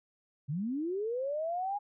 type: linear sweep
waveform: sine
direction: up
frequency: 130.4 to 830.6 Hz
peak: -31 dBFS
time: 0.48-1.79 s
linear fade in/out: 20 ms
effects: none